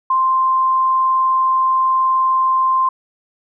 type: tone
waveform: sine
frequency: 1046.5 Hz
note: C6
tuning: in tune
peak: -12 dBFS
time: 0.1-2.89 s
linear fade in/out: 5 ms
effects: none